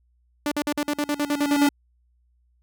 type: tone bursts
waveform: sawtooth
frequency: 293.7 Hz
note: D4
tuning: in tune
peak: -18 dBFS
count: 12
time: 0.46-1.671 s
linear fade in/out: 2 ms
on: 56 ms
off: 49 ms
type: tone with exponential growth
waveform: square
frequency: 285.3 Hz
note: C#4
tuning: 50 cents sharp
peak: -16 dBFS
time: 0.77-1.69 s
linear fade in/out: 5 ms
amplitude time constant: 200 ms
effects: added 60 Hz sine -61 dBFS peak until 2.62 s